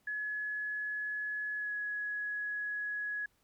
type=tone with pitch glide; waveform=sine; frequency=1697 to 1679.4 Hz; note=G#6 to G#6; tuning=+37 to +19 cents; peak=-34 dBFS; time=0.07-3.26 s; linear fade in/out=5 ms; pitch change=-18 cents; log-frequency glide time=1.57-1.72 s; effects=pink hiss -73 dBFS RMS until 3.43 s